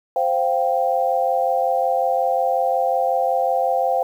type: chord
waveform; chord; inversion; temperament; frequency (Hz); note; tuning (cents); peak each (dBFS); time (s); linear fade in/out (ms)
sine; C suspended fourth; none; equal; 523.3 / 698.5 / 784; C5 / F5 / G5; 0 / 0 / 0; -21; 0.16-4.03; 2
effects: 8-bit